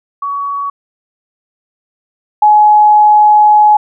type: tone pair in turn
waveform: sine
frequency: 1127 / 843.7 Hz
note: C#6 / G#5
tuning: +28 / +27 cents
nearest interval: perfect fourth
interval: 501 cents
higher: first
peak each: -15 / -3 dBFS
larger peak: second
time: 0.22-0.7 / 2.42-3.77 s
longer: second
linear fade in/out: 5 ms
effects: none